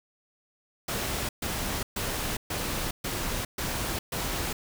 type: noise bursts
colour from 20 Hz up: pink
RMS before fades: -31 dBFS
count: 7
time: 0.88-4.53 s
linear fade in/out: 5 ms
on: 410 ms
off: 130 ms
effects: none